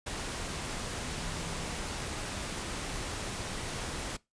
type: tone in noise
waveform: sine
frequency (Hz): 165.3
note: E3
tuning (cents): +5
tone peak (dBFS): -44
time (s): 1.19-1.76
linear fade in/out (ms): 10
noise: pink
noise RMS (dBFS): -37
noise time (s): 0.06-4.17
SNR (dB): -10
effects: noise-tail reverb RT60 0.2 s tail -21 dB re dry + resampled to 22050 Hz